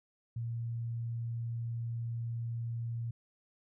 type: tone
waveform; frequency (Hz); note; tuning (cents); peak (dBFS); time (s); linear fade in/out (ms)
sine; 116.54; A#2; 0; -34; 0.36-3.11; 5
effects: none